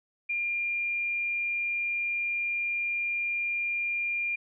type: tone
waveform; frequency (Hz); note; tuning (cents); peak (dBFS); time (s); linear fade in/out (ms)
sine; 2400; D7; +37; -27; 0.29-4.36; 10
effects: none